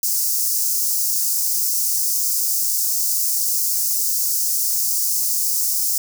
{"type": "high-pass noise", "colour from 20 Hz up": "white", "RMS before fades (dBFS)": -20, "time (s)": [0.03, 5.98], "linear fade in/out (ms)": 2, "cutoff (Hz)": 5000, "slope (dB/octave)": 48, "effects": []}